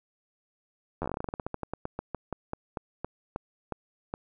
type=slowing click train; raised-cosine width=1 ms; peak=-18 dBFS; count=28; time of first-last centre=1.02-4.139 s; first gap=11 ms; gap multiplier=1.15; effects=none